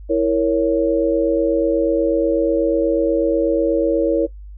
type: chord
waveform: sine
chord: A# diminished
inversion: second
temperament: equal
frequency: 329.6 / 466.2 / 554.4 Hz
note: E4 / A#4 / C#5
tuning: 0 / 0 / 0 cents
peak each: -18 dBFS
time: 0.09-4.27 s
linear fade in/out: 20 ms
effects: noise-tail reverb RT60 0.1 s tail -18 dB re dry + added 50 Hz sine -33 dBFS peak until 4.57 s